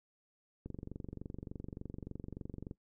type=click train; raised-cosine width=3 ms; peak=-30 dBFS; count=49; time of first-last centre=0.66-2.711 s; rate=23.4 Hz; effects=noise-tail reverb RT60 0.1 s tail -19 dB re dry